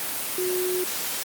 sine tone in noise, 365 Hz, F#4, 24 cents flat, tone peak -24 dBFS, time 0.38-0.84 s, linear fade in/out 2 ms, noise white, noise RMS -29 dBFS, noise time 0-1.23 s, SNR +2 dB, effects high-pass 150 Hz 12 dB/octave + Opus 32 kbps

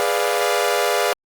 sawtooth chord, G# diminished seventh, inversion none, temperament equal, 415.3 / 493.9 / 587.3 / 698.5 Hz, G#4 / B4 / D5 / F5, 0 / 0 / 0 / 0 cents, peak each -19 dBFS, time 0-1.13 s, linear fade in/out 0 ms, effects Opus 24 kbps

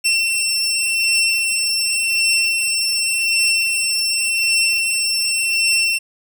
20% pulse beating tone pair, 2703 / 2703.88 Hz, E7 / E7, +43 / +43 cents, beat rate 0.88 Hz, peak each -19 / -12 dBFS, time 0.04-5.99 s, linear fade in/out 20 ms, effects none

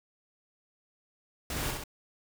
pink noise with echo, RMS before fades -35 dBFS, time 1.5-1.71 s, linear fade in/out 2 ms, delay 64 ms, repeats 2, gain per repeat -3 dB, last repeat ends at 1.838 s, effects none

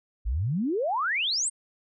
sine exponential sweep, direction up, 48.46 to 8920 Hz, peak -24 dBFS, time 0.25-1.5 s, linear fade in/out 20 ms, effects none

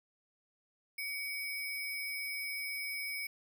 sine tone with sample-and-hold, 2256 Hz, C#7, 30 cents sharp, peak -36 dBFS, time 0.98-3.27 s, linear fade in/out 5 ms, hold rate 7350 Hz, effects none

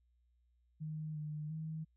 sine tone with pitch steps, 155 / 151.5 / 158 Hz, D#3 / D#3 / D#3, -6 / -46 / +27 cents, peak -39 dBFS, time 0.8-1.85 s, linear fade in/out 20 ms, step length 350 ms, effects added 60 Hz sine -70 dBFS peak until 1.96 s

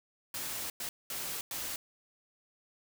white noise bursts at uneven times, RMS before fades -38 dBFS, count 4, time 0.34-0.7 / 0.8-0.89 / 1.1-1.41 / 1.51-1.76 s, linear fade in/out 2 ms, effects none

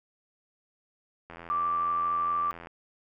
click train, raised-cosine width 0.5 ms, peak -28 dBFS, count 117, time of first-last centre 1.3-2.671 s, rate 84.6 Hz
sine tone with vibrato, 1172 Hz, D6, 4 cents flat, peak -25 dBFS, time 1.5-2.51 s, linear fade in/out 0 ms, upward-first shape sine, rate 13 Hz, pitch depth 8 cents each way
effects none

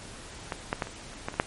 clicks, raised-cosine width 0.5 ms, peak -15 / -11 / -12 / -25 / -29 / -15 / -24 / -6 dBFS, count 8, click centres 0.522 / 0.729 / 0.822 / 0.871 / 1.133 / 1.285 / 1.341 / 1.399 s, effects pink hiss -44 dBFS RMS until 1.46 s + MP3 48 kbps

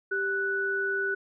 sine tone pair together, 392.5 / 1481.9 Hz, G4 / F#6, +2 / +2 cents, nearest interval octave + major seventh, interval 2300 cents, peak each -31 / -27 dBFS, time 0.11-1.15 s, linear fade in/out 10 ms, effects none

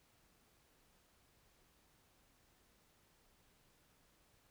silence, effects pink hiss -72 dBFS RMS until 4.5 s

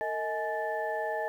sine tone cluster, 452.5 / 633 / 843 / 1760 Hz, A4 / D#5 / G#5 / A6, +48 / +30 / +26 / 0 cents, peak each -36 / -33 / -34 / -37 dBFS, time 0.01-1.28 s, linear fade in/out 0 ms, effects tanh soft clip ceiling -19 dBFS + 10-bit

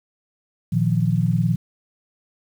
sine chord, Bb suspended fourth, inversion none, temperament equal, 116.54 / 155.56 / 174.61 Hz, Bb2 / Eb3 / F3, 0 / 0 / 0 cents, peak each -21 dBFS, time 0.72-1.56 s, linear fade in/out 10 ms, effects 8-bit

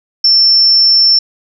sine tone, 5380 Hz, E8, 34 cents sharp, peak -5 dBFS, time 0.24-1.19 s, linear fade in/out 5 ms, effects none

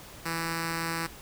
5% pulse tone with notch filter, 165.3 Hz, E3, 5 cents sharp, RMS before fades -32 dBFS, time 0.25-1.07 s, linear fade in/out 10 ms, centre 610 Hz, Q 1.4, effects pink hiss -47 dBFS RMS until 1.21 s

